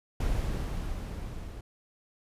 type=noise with level ramp; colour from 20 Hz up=brown; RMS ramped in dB=-28 to -41 dBFS; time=0.2-1.61 s; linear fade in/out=5 ms; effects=resampled to 32000 Hz